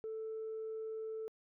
sine tone, 441 Hz, A4, 4 cents sharp, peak -38 dBFS, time 0.04-1.28 s, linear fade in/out 0 ms, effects tanh soft clip ceiling -36 dBFS

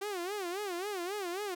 sawtooth tone with vibrato, 380 Hz, F#4, 46 cents sharp, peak -31 dBFS, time 0.01-1.55 s, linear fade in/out 10 ms, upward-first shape sine, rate 3.7 Hz, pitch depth 180 cents each way, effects none

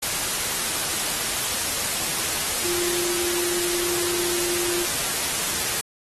sine tone in noise, 349.8 Hz, F4, 3 cents sharp, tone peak -29 dBFS, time 2.64-4.85 s, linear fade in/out 10 ms, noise white, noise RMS -25 dBFS, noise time 0.02-5.81 s, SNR -7 dB, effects AAC 32 kbps

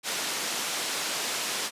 white band-pass noise, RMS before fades -31 dBFS, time 0.03-1.71 s, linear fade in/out 50 ms, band 230 to 6900 Hz, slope 12 dB/octave, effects resampled to 32000 Hz

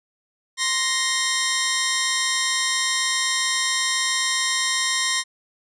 10% pulse tone pair together, 1046.5 / 1867.4 Hz, C6 / A#6, 0 / +3 cents, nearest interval minor seventh, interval 1003 cents, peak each -16 / -12 dBFS, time 0.57-5.24 s, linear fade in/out 50 ms, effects resampled to 22050 Hz

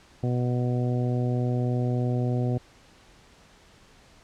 harmonic tone, 123.47 Hz, B2, in tune, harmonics 1 / 2 / 3 / 4 / 5 / 6, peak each -24 / -30 / -34 / -36 / -38 / -40 dBFS, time 0.23-2.58 s, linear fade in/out 5 ms, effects pink hiss -55 dBFS RMS until 4.23 s + low-pass 7000 Hz 12 dB/octave

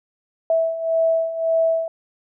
sine beating tone pair, 653 / 654.8 Hz, E5 / E5, -17 / -12 cents, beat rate 1.8 Hz, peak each -23 / -18 dBFS, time 0.5-1.88 s, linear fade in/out 2 ms, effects none

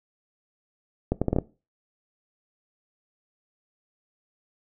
accelerating click train, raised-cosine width 2 ms, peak -9 dBFS, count 6, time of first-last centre 1.12-1.386 s, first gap 96 ms, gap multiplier 0.7, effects noise-tail reverb RT60 0.3 s tail -19 dB re dry

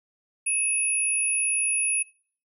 sine tone pair together, 2578 / 10321 Hz, E7 / E9, -39 / -38 cents, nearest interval 2 octaves, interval 2401 cents, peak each -28 / -23 dBFS, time 0.46-2.03 s, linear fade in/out 10 ms, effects noise-tail reverb RT60 0.5 s tail -23 dB re dry

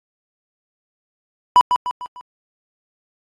triangle tone with echo, 987.8 Hz, B5, in tune, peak -4 dBFS, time 1.56-1.61 s, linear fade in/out 0 ms, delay 150 ms, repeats 4, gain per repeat -7 dB, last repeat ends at 2.21 s, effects AAC 32 kbps

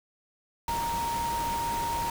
sine tone in noise, 932.3 Hz, A#5, in tune, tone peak -28 dBFS, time 0.68-2.1 s, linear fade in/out 2 ms, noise pink, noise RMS -36 dBFS, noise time 0.68-2.1 s, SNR +5 dB, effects none

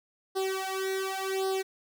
sawtooth tone with flanger, 382.8 Hz, G4, 41 cents flat, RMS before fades -31 dBFS, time 0.35-1.63 s, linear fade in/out 20 ms, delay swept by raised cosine 0.21 to 2.11 ms, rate 0.89 Hz, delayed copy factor +1, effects none

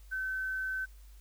sine tone with quantisation, 1530 Hz, G6, 42 cents flat, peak -32 dBFS, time 0.11-0.86 s, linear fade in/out 20 ms, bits 10, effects added 50 Hz sine -50 dBFS peak until 1.2 s + white hiss -65 dBFS RMS until 1.2 s

